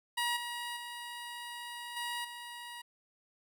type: tone with level steps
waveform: 15% pulse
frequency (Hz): 956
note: A#5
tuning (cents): +43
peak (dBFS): -24 / -31 / -35 / -29 / -37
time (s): 0.17-2.82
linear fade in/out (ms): 10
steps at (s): 0.36 / 0.76 / 1.96 / 2.24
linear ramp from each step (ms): 10
effects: none